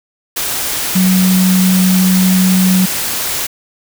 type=tone in noise; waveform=sine; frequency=185.9 Hz; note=F#3; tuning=8 cents sharp; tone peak=-8 dBFS; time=0.95-2.86 s; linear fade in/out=10 ms; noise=white; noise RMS=-18 dBFS; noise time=0.36-3.47 s; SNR=+7 dB; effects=none